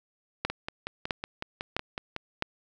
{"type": "two click trains", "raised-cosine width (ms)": 0.3, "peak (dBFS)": [-11, -17], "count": [4, 10], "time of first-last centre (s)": [[0.45, 2.424], [0.5, 2.164]], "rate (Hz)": [1.52, 5.41], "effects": []}